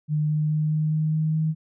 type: tone with pitch steps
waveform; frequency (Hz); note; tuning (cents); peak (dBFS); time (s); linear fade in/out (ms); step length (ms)
sine; 151.6 / 152.57 / 153.54 / 154.52 / 155.5 / 156.49 / 157.49; D#3 / D#3 / D#3 / D#3 / D#3 / D#3 / D#3; -45 / -34 / -23 / -12 / -1 / +10 / +21; -20; 0.08-1.55; 50; 210
effects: none